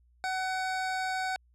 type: tone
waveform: 25% pulse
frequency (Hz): 751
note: F#5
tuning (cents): +26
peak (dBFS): -26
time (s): 0.24-1.36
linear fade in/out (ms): 0
effects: added 60 Hz sine -61 dBFS peak until 1.54 s + low-pass 7000 Hz 12 dB/octave